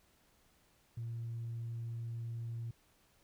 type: tone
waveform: sine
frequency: 116.1 Hz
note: A#2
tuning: 7 cents flat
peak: -37 dBFS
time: 0.97-2.71 s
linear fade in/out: 5 ms
effects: tanh soft clip ceiling -35 dBFS + pink hiss -70 dBFS RMS until 3.23 s